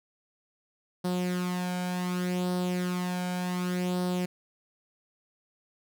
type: tone with flanger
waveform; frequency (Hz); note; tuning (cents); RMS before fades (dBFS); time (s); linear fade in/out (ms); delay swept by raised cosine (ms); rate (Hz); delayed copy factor
sawtooth; 180; F#3; -47; -30; 1.04-4.26; 10; 0.21 to 1.31; 0.67; +0.6
effects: none